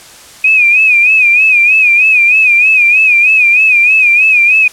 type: tone with vibrato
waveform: sine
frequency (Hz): 2484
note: D#7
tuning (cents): -3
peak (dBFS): -4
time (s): 0.44-4.68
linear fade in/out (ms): 5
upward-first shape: sine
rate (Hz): 3.2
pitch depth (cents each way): 90
effects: white hiss -35 dBFS RMS until 4.72 s + low-pass 10000 Hz 12 dB/octave